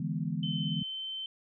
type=chord; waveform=sine; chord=E dominant seventh; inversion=third; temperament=equal; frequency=146.83 / 164.81 / 207.7 / 246.9 Hz; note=D3 / E3 / G#3 / B3; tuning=0 / 0 / 0 / 0 cents; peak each=-36 / -33 / -37 / -39 dBFS; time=0-0.83 s; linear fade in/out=5 ms
type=tone with pitch glide; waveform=sine; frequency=3068 to 3088 Hz; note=G7 to G7; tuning=-38 to -27 cents; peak=-35 dBFS; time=0.43-1.26 s; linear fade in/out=2 ms; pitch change=+11 cents; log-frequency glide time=0.66-1.06 s
effects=none